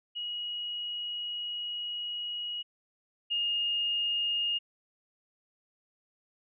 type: tone pair in turn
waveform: sine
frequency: 2900 / 2842 Hz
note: F#7 / F7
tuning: -35 / +30 cents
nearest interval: unison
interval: 35 cents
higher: first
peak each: -33 / -27 dBFS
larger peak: second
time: 0.15-2.63 / 3.3-4.59 s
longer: first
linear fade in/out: 20 ms
effects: none